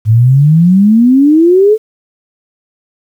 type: exponential sweep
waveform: sine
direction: up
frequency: 105.4 to 446.2 Hz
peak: -3 dBFS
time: 0.05-1.78 s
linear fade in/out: 50 ms
effects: 7-bit